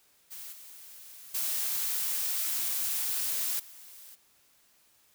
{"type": "noise with level steps", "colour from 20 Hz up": "blue", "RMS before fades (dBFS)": [-43, -49, -31, -50], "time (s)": [0.3, 4.16], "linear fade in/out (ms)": 20, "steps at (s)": [0.52, 1.34, 3.59], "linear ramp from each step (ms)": 10, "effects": ["white hiss -65 dBFS RMS until 5.14 s"]}